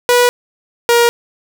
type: tone pair in turn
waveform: sawtooth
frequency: 488.3 / 472.8 Hz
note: B4 / A#4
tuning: -20 / +24 cents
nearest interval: minor second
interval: 56 cents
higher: first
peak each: -4 dBFS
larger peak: neither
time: 0.09-0.29 / 0.89-1.09 s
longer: neither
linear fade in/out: 0 ms
effects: none